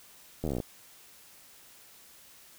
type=slowing click train; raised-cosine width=2 ms; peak=-19 dBFS; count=12; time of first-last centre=0.44-0.602 s; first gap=12 ms; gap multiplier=1.04; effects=white hiss -55 dBFS RMS until 2.58 s